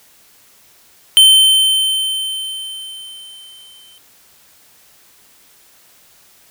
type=tone with exponential decay; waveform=square; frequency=3091 Hz; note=G7; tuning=25 cents flat; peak=-4 dBFS; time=1.17-3.98 s; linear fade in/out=0 ms; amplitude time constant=610 ms; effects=white hiss -49 dBFS RMS until 6.5 s